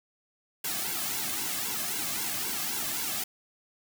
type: noise with flanger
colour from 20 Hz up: white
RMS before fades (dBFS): -32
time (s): 0.64-3.24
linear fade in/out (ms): 5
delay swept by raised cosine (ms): 1.6 to 2.15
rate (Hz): 3.8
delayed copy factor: -0.95
effects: none